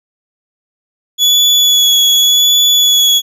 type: tone with vibrato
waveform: 35% pulse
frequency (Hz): 3400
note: G#7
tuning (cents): +40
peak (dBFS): -5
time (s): 1.18-3.22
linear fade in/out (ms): 50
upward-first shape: sine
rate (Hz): 0.87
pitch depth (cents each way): 19
effects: resampled to 32000 Hz